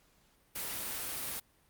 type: noise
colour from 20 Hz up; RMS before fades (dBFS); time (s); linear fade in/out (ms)
white; -38; 0.55-1.4; 10
effects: pink hiss -68 dBFS RMS until 1.69 s + Opus 48 kbps